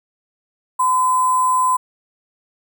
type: tone with sample-and-hold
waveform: sine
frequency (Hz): 1020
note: C6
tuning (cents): -44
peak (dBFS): -13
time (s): 0.79-1.77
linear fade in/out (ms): 10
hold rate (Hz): 8820
effects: none